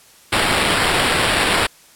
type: noise with sample-and-hold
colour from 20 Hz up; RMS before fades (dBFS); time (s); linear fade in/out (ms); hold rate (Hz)
white; -17; 0.32-1.67; 10; 6300
effects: white hiss -48 dBFS RMS until 1.95 s + low-pass 12000 Hz 12 dB/octave